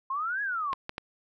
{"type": "exponential two-way sweep", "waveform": "sine", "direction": "up then down", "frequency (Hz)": [1042, 1697, 1042], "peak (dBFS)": -28, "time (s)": [0.1, 0.74], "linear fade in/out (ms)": 5, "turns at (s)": 0.42}
{"type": "clicks", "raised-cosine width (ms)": 0.3, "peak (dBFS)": -18, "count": 3, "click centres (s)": [0.731, 0.894, 0.981]}
{"effects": []}